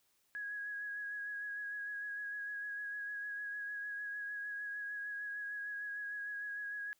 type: tone with vibrato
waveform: sine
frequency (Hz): 1661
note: G#6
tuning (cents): 0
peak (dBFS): -39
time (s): 0.35-6.93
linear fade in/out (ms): 0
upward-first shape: sine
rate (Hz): 6.6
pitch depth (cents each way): 22
effects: white hiss -75 dBFS RMS until 6.99 s